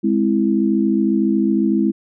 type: chord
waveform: sine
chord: Ab augmented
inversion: none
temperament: equal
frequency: 207.7 / 261.6 / 329.6 Hz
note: Ab3 / C4 / E4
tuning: 0 / 0 / 0 cents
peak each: -17 / -20 / -18 dBFS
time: 0.03-1.92 s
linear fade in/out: 20 ms
effects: none